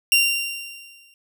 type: tone with exponential decay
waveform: sawtooth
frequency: 2771 Hz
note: F7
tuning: 14 cents flat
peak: -9 dBFS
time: 0.12-1.14 s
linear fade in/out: 1 ms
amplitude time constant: 220 ms
effects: none